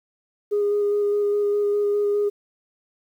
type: tone with vibrato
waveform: sine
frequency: 410.8 Hz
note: G#4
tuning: 19 cents flat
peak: -17 dBFS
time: 0.51-2.3 s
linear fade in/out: 20 ms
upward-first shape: square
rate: 4.9 Hz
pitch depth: 9 cents each way
effects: tanh soft clip ceiling -15 dBFS + 9-bit